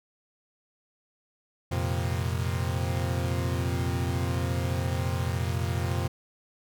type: chord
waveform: 40% pulse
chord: F suspended fourth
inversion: none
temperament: equal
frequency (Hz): 87.31 / 116.54 / 130.81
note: F2 / Bb2 / C3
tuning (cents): 0 / 0 / 0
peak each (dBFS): -28 / -31 / -31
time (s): 1.71-6.08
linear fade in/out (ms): 10
effects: none